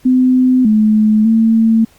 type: tone with pitch steps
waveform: sine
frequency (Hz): 255.2 / 214.9 / 224.5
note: C4 / A3 / A3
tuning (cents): -43 / -41 / +35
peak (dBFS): -7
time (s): 0.05-1.85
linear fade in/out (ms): 10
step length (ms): 600
effects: pink hiss -49 dBFS RMS until 1.98 s + Opus 48 kbps

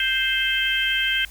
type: harmonic tone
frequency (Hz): 524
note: C5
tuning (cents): +2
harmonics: 3 / 4 / 5 / 6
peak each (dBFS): -24 / -27 / -27 / -23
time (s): 0-1.25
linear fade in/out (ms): 2
effects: added 50 Hz sine -42 dBFS peak until 1.3 s + white hiss -47 dBFS RMS until 1.3 s

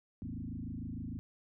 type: tone with frequency modulation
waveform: sine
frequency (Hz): 168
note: E3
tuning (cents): +33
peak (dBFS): -38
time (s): 0.22-1.19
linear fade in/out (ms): 0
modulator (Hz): 26.6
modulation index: 3.9
effects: none

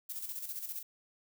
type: noise with tremolo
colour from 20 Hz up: violet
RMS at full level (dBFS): -39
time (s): 0.09-0.83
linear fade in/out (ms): 10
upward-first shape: square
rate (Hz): 15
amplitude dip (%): 55
effects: none

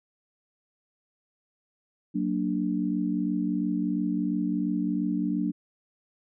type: chord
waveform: sine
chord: Gb augmented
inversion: none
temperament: equal with one note detuned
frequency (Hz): 185 / 230.8 / 293.7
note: Gb3 / Bb3 / D4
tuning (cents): 0 / -17 / 0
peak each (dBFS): -29 / -30 / -28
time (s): 2.14-5.52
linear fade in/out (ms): 20
effects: none

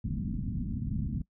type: low-pass noise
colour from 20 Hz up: white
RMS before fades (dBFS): -33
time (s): 0.04-1.22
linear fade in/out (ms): 2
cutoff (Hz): 240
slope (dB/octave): 48
effects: noise-tail reverb RT60 0.1 s tail -21 dB re dry

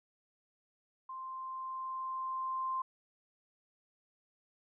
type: tone with level ramp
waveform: sine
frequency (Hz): 1046.5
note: C6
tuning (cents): 0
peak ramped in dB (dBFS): -41 to -32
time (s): 1.09-2.82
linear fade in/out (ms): 5
effects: none

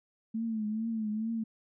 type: tone with vibrato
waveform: sine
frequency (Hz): 220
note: A3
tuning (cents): 0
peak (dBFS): -30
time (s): 0.34-1.44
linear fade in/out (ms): 10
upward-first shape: triangle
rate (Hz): 2.3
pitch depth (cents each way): 82
effects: none

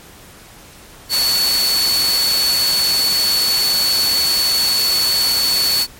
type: tone in noise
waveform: sine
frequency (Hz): 4435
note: C#8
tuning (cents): 0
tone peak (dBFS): -14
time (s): 1.09-5.87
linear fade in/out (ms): 50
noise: white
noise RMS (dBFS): -21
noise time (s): 1.09-5.87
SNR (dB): +4
effects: pink hiss -41 dBFS RMS until 5.99 s + MP3 64 kbps

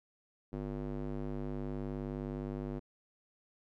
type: tone with band-pass filter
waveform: square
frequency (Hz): 49.75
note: G1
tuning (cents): +26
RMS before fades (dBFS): -39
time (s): 0.52-2.8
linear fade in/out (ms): 20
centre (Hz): 300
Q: 1.1
effects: none

